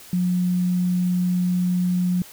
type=tone; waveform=sine; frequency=179.7 Hz; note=F3; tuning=50 cents sharp; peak=-18 dBFS; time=0.13-2.22 s; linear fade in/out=2 ms; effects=white hiss -44 dBFS RMS until 2.32 s